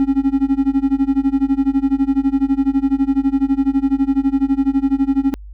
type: tone with tremolo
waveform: triangle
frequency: 272.8 Hz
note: C#4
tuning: 28 cents flat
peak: -7 dBFS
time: 0-5.34 s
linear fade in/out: 0 ms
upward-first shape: sine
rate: 12 Hz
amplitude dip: 95%
effects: tanh soft clip ceiling -4 dBFS + added 50 Hz sine -32 dBFS peak until 5.53 s